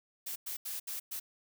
blue noise bursts at uneven times, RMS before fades -39 dBFS, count 5, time 0.26-0.36 / 0.46-0.57 / 0.65-0.8 / 0.87-1 / 1.11-1.2 s, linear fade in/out 10 ms, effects none

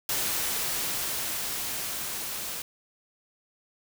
white noise with level ramp, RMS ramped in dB -28 to -35 dBFS, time 0.09-2.62 s, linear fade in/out 2 ms, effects none

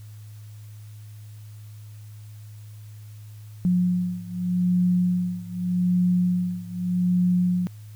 sine beating tone pair, 179 / 179.83 Hz, F3 / F#3, +43 / -49 cents, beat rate 0.83 Hz, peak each -22 / -24 dBFS, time 3.65-7.67 s, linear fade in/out 0 ms, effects added 106 Hz sine -39 dBFS peak until 7.95 s + white hiss -57 dBFS RMS until 7.95 s

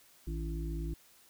harmonic tone with a mistuned harmonic, 56 Hz, A1, 31 cents sharp, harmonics 1 / 3 / 5 / 6, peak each -35 / -41 / -47 / -44 dBFS, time 0.27-0.94 s, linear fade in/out 5 ms, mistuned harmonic 3, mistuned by -130 cents, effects white hiss -62 dBFS RMS until 1.29 s

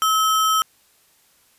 sine tone with sample-and-hold, 1293 Hz, E6, 34 cents flat, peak -15 dBFS, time 0.02-0.62 s, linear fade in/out 0 ms, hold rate 4410 Hz, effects white hiss -58 dBFS RMS until 1.58 s + resampled to 32000 Hz

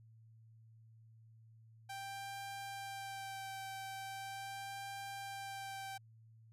sawtooth tone with vibrato, 784 Hz, G5, in tune, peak -40 dBFS, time 1.89-5.98 s, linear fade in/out 10 ms, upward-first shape sine, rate 0.4 Hz, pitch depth 16 cents each way, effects added 112 Hz sine -59 dBFS peak until 6.52 s + resampled to 32000 Hz

